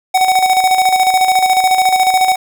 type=tone with tremolo; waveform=square; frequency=750 Hz; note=F#5; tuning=23 cents sharp; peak=-8 dBFS; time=0.14-2.36 s; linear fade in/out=10 ms; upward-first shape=square; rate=14 Hz; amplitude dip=50%; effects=none